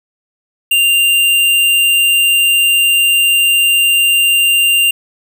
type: tone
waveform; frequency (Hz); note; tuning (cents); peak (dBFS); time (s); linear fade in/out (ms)
square; 2787; F7; -4; -9; 0.71-4.91; 5
effects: 7-bit